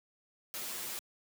white noise with comb filter, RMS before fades -40 dBFS, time 0.54-0.99 s, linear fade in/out 0 ms, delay 8.4 ms, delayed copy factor +0.8, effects high-pass 150 Hz 12 dB/octave

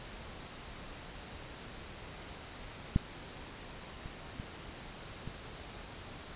clicks, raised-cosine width 5 ms, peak -13 / -30 / -27 / -29 dBFS, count 4, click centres 2.961 / 4.059 / 4.399 / 5.276 s, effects pink hiss -47 dBFS RMS until 6.35 s + resampled to 8000 Hz

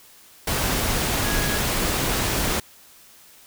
sine tone in noise, 1661.2 Hz, G#6, in tune, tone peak -30 dBFS, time 1.25-1.58 s, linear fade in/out 5 ms, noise pink, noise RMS -23 dBFS, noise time 0.47-2.6 s, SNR -10 dB, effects white hiss -50 dBFS RMS until 3.46 s

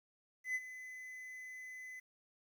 triangle tone with ADSR envelope, 2019 Hz, B6, 38 cents sharp, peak -31 dBFS, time 0.44-2 s, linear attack 110 ms, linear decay 43 ms, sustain -14 dB, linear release 9 ms, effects 11-bit

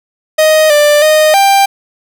45% pulse tone with pitch steps, 624 / 591 / 618 / 790 Hz, D#5 / D5 / D#5 / G5, +5 / +11 / -12 / +13 cents, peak -5 dBFS, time 0.38-1.66 s, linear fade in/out 10 ms, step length 320 ms, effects none

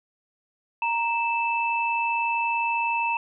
sine tone pair together, 932.3 / 2637 Hz, A#5 / E7, 0 / 0 cents, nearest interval octave + tritone, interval 1800 cents, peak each -24 / -26 dBFS, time 0.82-3.17 s, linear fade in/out 2 ms, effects none

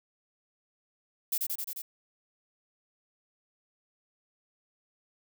violet noise with echo, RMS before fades -29 dBFS, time 1.32-1.38 s, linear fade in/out 5 ms, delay 88 ms, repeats 5, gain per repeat -2 dB, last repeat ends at 1.82 s, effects none

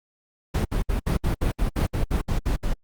brown noise bursts, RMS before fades -22 dBFS, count 13, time 0.54-2.738 s, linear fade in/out 10 ms, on 110 ms, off 64 ms, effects Opus 48 kbps

